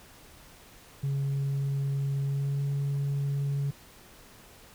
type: tone with pitch glide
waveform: sine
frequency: 138.59 to 140.52 Hz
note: C#3 to C#3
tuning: 0 to +24 cents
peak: -24 dBFS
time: 1.03-3.71 s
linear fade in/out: 10 ms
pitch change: +24 cents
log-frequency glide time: 2.25-2.62 s
effects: tanh soft clip ceiling -25 dBFS + pink hiss -53 dBFS RMS until 4.74 s